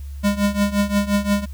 square tone with tremolo, 203.1 Hz, G#3, 38 cents flat, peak -14 dBFS, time 0.23-1.46 s, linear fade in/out 20 ms, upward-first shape triangle, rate 5.7 Hz, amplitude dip 90%, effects added 70 Hz sine -29 dBFS peak until 1.53 s + white hiss -53 dBFS RMS until 1.53 s

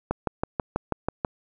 click train, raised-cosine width 1 ms, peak -10 dBFS, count 8, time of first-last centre 0.11-1.248 s, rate 6.15 Hz, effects none

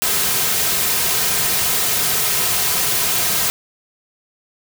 white noise with comb filter, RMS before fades -18 dBFS, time 0.02-3.5 s, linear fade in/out 0 ms, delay 3.5 ms, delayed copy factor -0.5, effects none

